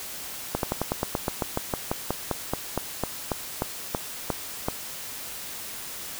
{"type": "slowing click train", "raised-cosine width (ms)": 1, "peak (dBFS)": -10, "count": 22, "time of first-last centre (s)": [0.55, 4.685], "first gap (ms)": 82, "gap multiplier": 1.08, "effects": ["white hiss -37 dBFS RMS until 6.19 s"]}